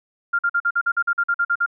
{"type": "tone bursts", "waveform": "sine", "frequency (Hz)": 1396.9, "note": "F6", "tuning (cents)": 0, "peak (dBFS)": -16, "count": 13, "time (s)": [0.33, 1.662], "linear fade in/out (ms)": 10, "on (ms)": 60, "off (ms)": 46, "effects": []}